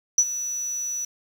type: tone with ADSR envelope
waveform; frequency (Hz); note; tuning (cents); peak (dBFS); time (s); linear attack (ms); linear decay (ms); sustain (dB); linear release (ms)
sine; 5920; F#8; 0; -10; 0.18-1.05; 4; 54; -16; 5
effects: tanh soft clip ceiling -11 dBFS + 7-bit